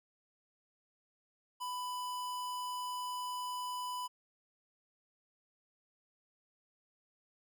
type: tone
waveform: square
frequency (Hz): 995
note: B5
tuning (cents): +13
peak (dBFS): -38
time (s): 1.6-4.08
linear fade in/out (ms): 20
effects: none